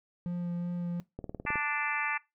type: tone with vibrato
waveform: triangle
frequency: 174.61 Hz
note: F3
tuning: in tune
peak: -29 dBFS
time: 0.26-1 s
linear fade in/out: 0 ms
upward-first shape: sine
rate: 2.7 Hz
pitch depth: 11 cents each way
type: click train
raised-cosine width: 2 ms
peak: -25 dBFS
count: 8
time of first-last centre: 1.19-1.556 s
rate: 19.1 Hz
type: harmonic tone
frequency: 293.7 Hz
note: D4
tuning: in tune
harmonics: 3 / 4 / 5 / 6 / 7 / 8 / 9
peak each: -37 / -37 / -40 / -35 / -35 / -38 / -40 dBFS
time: 1.46-2.18 s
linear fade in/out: 10 ms
effects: noise-tail reverb RT60 0.2 s tail -20 dB re dry